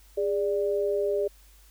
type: tone pair together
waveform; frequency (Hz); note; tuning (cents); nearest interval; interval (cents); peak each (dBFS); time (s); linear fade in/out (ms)
sine; 408.4 / 587.3; G#4 / D5; -29 / 0; tritone; 629; -25 / -28; 0.17-1.28; 10
effects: added 50 Hz sine -53 dBFS peak until 1.7 s + white hiss -59 dBFS RMS until 1.7 s